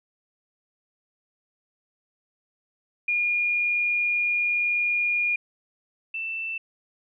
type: tone pair in turn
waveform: sine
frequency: 2427 / 2665 Hz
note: D#7 / E7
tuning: -44 / +18 cents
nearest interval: major second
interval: 162 cents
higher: second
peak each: -21 / -28 dBFS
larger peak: first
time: 3.08-5.36 / 6.14-6.58 s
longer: first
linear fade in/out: 5 ms
effects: none